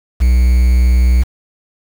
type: tone with quantisation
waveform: triangle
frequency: 61.74 Hz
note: B1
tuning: in tune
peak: -5 dBFS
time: 0.2-1.24 s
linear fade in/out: 20 ms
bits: 5
effects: none

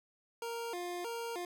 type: tone with vibrato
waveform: 25% pulse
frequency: 405.2 Hz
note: G#4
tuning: 43 cents flat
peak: -34 dBFS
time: 0.42-1.45 s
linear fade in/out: 2 ms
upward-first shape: square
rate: 1.6 Hz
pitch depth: 240 cents each way
effects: none

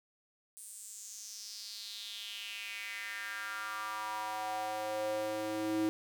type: tone with high-pass filter sweep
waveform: square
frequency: 107.3 Hz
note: A2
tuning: 43 cents flat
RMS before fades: -39 dBFS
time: 0.57-5.89 s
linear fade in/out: 0 ms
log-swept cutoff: 9300 to 320 Hz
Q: 4.2
effects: none

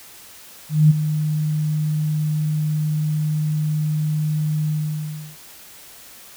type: tone with ADSR envelope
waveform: sine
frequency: 153 Hz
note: D#3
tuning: 29 cents flat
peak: -7 dBFS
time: 0.69-5.37 s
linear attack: 210 ms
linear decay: 21 ms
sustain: -11 dB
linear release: 680 ms
effects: white hiss -43 dBFS RMS until 6.36 s

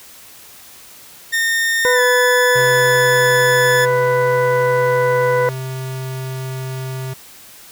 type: tone with pitch glide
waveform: 40% pulse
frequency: 1829 to 1730.3 Hz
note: A#6 to A6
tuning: -33 to -29 cents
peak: -14 dBFS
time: 1.32-3.86 s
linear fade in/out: 20 ms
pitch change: -96 cents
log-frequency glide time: 1.92-2.01 s
type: harmonic tone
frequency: 496.1 Hz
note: B4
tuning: 8 cents sharp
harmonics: 1 / 2 / 3 / 4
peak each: -14 / -20 / -24 / -26 dBFS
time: 1.85-5.49 s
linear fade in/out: 0 ms
type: tone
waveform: square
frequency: 130.81 Hz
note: C3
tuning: in tune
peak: -24 dBFS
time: 2.55-7.14 s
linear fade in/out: 10 ms
effects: white hiss -41 dBFS RMS until 7.71 s

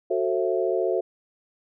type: chord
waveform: sine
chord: F# half-diminished seventh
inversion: none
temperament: just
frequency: 370 / 444 / 532.8 / 666 Hz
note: F#4 / A4 / C5 / E5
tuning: 0 / +16 / +31 / +18 cents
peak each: -25 / -27 / -28 / -28 dBFS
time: 0.1-1.01 s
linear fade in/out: 10 ms
effects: none

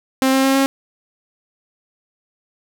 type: tone with pitch steps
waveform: sawtooth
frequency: 264.1 / 266.6 / 269 / 271.5 Hz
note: C4 / C4 / C4 / C#4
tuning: +16 / +33 / +48 / -36 cents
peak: -9 dBFS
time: 0.22-0.66 s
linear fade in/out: 0 ms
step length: 110 ms
effects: none

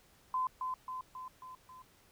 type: tone with echo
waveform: sine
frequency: 1024 Hz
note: C6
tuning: 38 cents flat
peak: -30 dBFS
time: 0.34-0.47 s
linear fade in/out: 2 ms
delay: 270 ms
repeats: 5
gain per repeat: -4 dB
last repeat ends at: 1.82 s
effects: pink hiss -65 dBFS RMS until 2.11 s

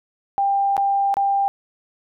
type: tone with dropouts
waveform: sine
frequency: 794 Hz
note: G5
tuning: 22 cents sharp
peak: -16 dBFS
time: 0.38-1.48 s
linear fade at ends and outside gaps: 0 ms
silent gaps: 0.767-0.778 / 1.141-1.169 s
effects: none

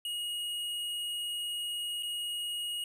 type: tone with dropouts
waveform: square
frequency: 2882 Hz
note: F#7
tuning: 46 cents flat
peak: -34 dBFS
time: 0.05-2.84 s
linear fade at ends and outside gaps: 2 ms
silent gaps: 2.026-2.031 s
effects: none

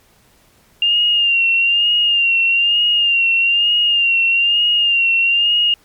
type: tone with vibrato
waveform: sine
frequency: 2794 Hz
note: F7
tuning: in tune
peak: -11 dBFS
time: 0.82-5.74 s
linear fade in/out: 2 ms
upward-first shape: sine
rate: 1.1 Hz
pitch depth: 48 cents each way
effects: pink hiss -53 dBFS RMS until 5.84 s + MP3 96 kbps

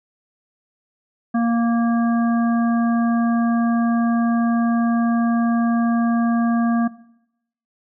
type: harmonic tone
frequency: 233.1 Hz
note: A#3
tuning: in tune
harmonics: 1 / 3 / 5 / 7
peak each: -16 / -26 / -30 / -33 dBFS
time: 1.34-6.88 s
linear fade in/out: 10 ms
effects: noise-tail reverb RT60 0.8 s tail -19 dB re dry

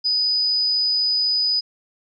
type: tone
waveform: sine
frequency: 4978 Hz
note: D#8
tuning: in tune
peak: -17 dBFS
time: 0.04-1.61 s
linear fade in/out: 20 ms
effects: none

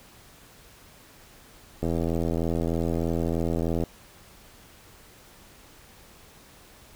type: click train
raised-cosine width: 2 ms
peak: -14 dBFS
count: 168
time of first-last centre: 1.83-3.837 s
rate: 83.2 Hz
effects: pink hiss -52 dBFS RMS until 6.95 s

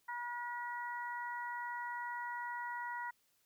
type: harmonic tone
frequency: 481.2 Hz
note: B4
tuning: 45 cents flat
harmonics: 2 / 3 / 4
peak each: -41 / -46 / -45 dBFS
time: 0.08-3.11 s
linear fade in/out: 10 ms
effects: white hiss -75 dBFS RMS until 3.45 s

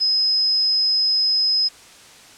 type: tone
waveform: sine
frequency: 5080 Hz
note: D#8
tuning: 35 cents sharp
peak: -15 dBFS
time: 0-1.69 s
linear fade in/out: 20 ms
effects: white hiss -45 dBFS RMS until 2.37 s + low-pass 8000 Hz 12 dB/octave

